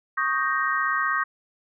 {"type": "chord", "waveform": "sine", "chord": "Eb dominant seventh", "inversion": "third", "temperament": "equal", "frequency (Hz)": [1108.7, 1244.5, 1568, 1864.7], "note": ["Db6", "Eb6", "G6", "Bb6"], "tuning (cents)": [0, 0, 0, 0], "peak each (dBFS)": -27, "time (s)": [0.17, 1.24], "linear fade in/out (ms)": 10, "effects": []}